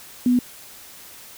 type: tone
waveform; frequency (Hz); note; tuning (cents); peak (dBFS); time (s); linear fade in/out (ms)
sine; 246.9; B3; 0; -14; 0.26-0.39; 2
effects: white hiss -43 dBFS RMS until 1.37 s